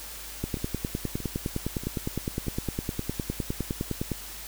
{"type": "two click trains", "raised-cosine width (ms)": 3, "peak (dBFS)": [-15, -24], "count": [37, 4], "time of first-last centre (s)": [[0.44, 4.117], [0.57, 2.469]], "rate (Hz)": [9.79, 1.58], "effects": ["added 50 Hz sine -46 dBFS peak until 4.47 s", "white hiss -41 dBFS RMS until 4.47 s"]}